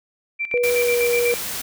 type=tone with tremolo; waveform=sine; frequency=2349 Hz; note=D7; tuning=in tune; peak=-21 dBFS; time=0.39-1.38 s; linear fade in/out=20 ms; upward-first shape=square; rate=8.1 Hz; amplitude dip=75%
type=tone with pitch glide; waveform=sine; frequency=486.6 to 479.9 Hz; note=B4 to B4; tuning=-26 to -50 cents; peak=-17 dBFS; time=0.54-1.34 s; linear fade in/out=0 ms; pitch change=-24 cents; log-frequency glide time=0.74-1.02 s
type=noise; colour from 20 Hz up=white; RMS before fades=-28 dBFS; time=0.63-1.62 s; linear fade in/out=10 ms
effects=none